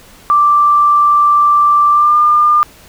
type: tone with pitch glide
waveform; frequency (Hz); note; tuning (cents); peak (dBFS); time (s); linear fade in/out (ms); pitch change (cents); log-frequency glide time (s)
sine; 1174.7 to 1202.9; D6 to D6; 0 to +41; -6; 0.3-2.63; 0; +41; 1.91-2.16
effects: pink hiss -41 dBFS RMS until 2.88 s